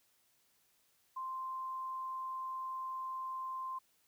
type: tone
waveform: sine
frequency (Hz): 1045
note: C6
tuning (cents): -2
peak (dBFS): -38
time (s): 1.16-3.79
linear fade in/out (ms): 10
effects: white hiss -73 dBFS RMS until 4.07 s